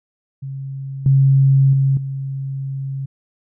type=tone with level steps; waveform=sine; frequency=135.9 Hz; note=C#3; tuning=34 cents flat; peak=-25 / -9 / -12 / -22 dBFS; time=0.42-3.06 s; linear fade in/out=10 ms; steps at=1.06 / 1.73 / 1.97 s; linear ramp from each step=2 ms; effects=none